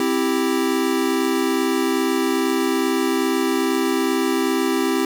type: chord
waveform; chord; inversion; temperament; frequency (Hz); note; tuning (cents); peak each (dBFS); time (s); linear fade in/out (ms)
square; C major; none; equal; 261.6 / 329.6 / 392; C4 / E4 / G4; 0 / 0 / 0; -23; 0-5.05; 2
effects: none